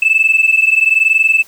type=tone pair together; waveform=sine; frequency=2616 / 2637 Hz; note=E7 / E7; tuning=-14 / 0 cents; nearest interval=unison; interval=14 cents; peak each=-10 dBFS; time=0.02-1.43 s; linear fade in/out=5 ms; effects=tanh soft clip ceiling -3 dBFS + white hiss -43 dBFS RMS until 1.47 s